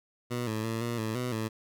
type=tone with pitch steps; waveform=15% pulse; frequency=121.6 / 109.3 / 113.2 / 118.4 / 110.3 / 124.4 / 110.5 Hz; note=B2 / A2 / A2 / A#2 / A2 / B2 / A2; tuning=-26 / -11 / +50 / +27 / +5 / +13 / +8 cents; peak=-24 dBFS; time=0.3-1.49 s; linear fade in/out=20 ms; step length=170 ms; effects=none